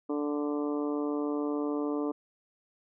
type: harmonic tone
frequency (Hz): 146.83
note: D3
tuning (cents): 0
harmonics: 2 / 3 / 4 / 5 / 6 / 7 / 8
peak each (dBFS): -30 / -34 / -40 / -45 / -47 / -44 / -45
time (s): 0.09-2.12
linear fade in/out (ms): 10
effects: none